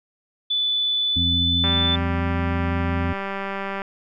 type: tone with pitch glide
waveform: sine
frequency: 3484 to 3516 Hz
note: A7 to A7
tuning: -18 to -2 cents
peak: -19 dBFS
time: 0.5-1.96 s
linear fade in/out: 10 ms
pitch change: +16 cents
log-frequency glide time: 1.03-1.68 s
type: harmonic tone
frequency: 85.9 Hz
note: F2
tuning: 28 cents flat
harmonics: 1 / 2 / 3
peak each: -23 / -29 / -27 dBFS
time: 1.16-3.13 s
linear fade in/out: 5 ms
type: click train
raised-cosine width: 0.5 ms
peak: -14 dBFS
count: 428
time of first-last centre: 1.64-3.819 s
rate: 196 Hz
effects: none